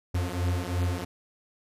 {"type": "beating tone pair", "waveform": "45% pulse", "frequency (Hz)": [87.31, 90.21], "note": ["F2", "F#2"], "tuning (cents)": [0, -43], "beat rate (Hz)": 2.9, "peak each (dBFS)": -29, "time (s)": [0.14, 1.05], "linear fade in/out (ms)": 10, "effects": ["resampled to 32000 Hz"]}